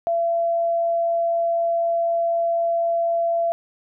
sine tone, 676 Hz, E5, 43 cents sharp, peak -18 dBFS, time 0.07-3.52 s, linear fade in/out 0 ms, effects none

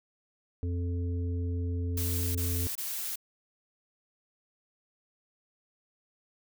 harmonic tone, 87.31 Hz, F2, in tune, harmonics 1 / 3 / 5, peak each -29 / -39 / -43 dBFS, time 0.63-2.67 s, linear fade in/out 0 ms
blue noise bursts, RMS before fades -35 dBFS, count 3, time 1.97-3.158 s, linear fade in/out 5 ms, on 380 ms, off 24 ms
effects none

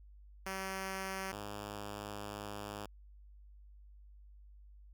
5% pulse tone pair in turn, 191.4 / 102.87 Hz, G3 / G#2, -41 / -16 cents, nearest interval major seventh, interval 1075 cents, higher first, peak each -27 / -31 dBFS, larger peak first, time 0.46-1.32 / 1.32-2.86 s, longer second, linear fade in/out 5 ms, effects added 50 Hz sine -54 dBFS peak until 4.93 s

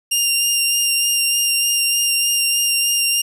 15% pulse tone with vibrato, 2794 Hz, F7, in tune, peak -8 dBFS, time 0.11-3.22 s, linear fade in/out 10 ms, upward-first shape sine, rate 3.3 Hz, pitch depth 13 cents each way, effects none

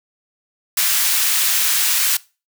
white high-pass noise, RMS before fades -17 dBFS, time 0.77-2.17 s, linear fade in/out 5 ms, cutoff 1400 Hz, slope 12 dB/octave, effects noise-tail reverb RT60 0.3 s tail -21 dB re dry

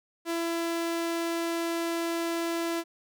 sawtooth tone, 335.3 Hz, E4, 30 cents sharp, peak -24 dBFS, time 0.25-2.84 s, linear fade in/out 50 ms, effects none

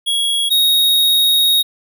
square tone pair in turn, 3322 / 3757 Hz, G#7 / A#7, 0 / +13 cents, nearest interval major second, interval 213 cents, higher second, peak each -15 / -11 dBFS, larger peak second, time 0.06-0.5 / 0.5-1.63 s, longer second, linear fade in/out 20 ms, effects none

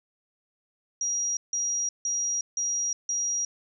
sine tone bursts, 5730 Hz, F8, 44 cents sharp, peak -25 dBFS, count 5, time 1.01-3.45 s, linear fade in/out 2 ms, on 360 ms, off 160 ms, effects none

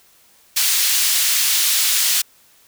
pink high-pass noise, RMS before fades -17 dBFS, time 0.56-2.22 s, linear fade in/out 10 ms, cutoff 3300 Hz, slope 12 dB/octave, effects white hiss -53 dBFS RMS until 2.67 s

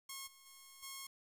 5% pulse tone with level steps, 1084 Hz, C#6, 39 cents flat, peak -33 / -48 / -44 / -34 dBFS, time 0.09-1.07 s, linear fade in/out 5 ms, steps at 0.26 / 0.45 / 0.82 s, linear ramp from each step 20 ms, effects 11-bit

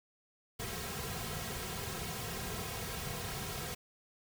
pink noise with comb filter, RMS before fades -40 dBFS, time 0.59-3.75 s, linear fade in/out 10 ms, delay 3.4 ms, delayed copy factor -0.75, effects none

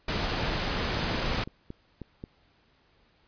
pink noise, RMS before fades -29 dBFS, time 0.08-1.44 s, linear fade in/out 5 ms
clicks, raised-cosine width 3 ms, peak -25 dBFS, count 9, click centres 0.887 / 0.972 / 1.151 / 1.246 / 1.346 / 1.475 / 1.704 / 2.017 / 2.239 s
effects pink hiss -65 dBFS RMS until 3.27 s + resampled to 11025 Hz

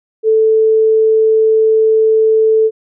sine tone, 440 Hz, A4, in tune, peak -7 dBFS, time 0.23-2.71 s, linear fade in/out 50 ms, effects none

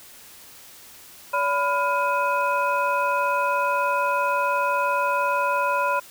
sine tone cluster, 570 / 996 / 1413 / 2521 Hz, C#5 / B5 / F6 / D#7, +48 / +14 / +20 / +22 cents, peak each -26 / -22 / -27 / -31 dBFS, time 1.33-6 s, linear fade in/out 10 ms, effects white hiss -46 dBFS RMS until 6.1 s

